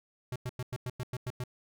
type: tone bursts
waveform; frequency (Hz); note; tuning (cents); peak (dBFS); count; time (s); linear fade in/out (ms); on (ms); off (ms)
square; 125.1; B2; +23; -34; 9; 0.32-1.438; 2; 38; 97
effects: none